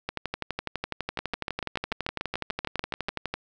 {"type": "two click trains", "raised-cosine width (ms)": 0.3, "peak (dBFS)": [-13, -13], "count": [40, 14], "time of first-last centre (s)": [[0.09, 3.34], [1.19, 3.085]], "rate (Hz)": [12, 6.86], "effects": []}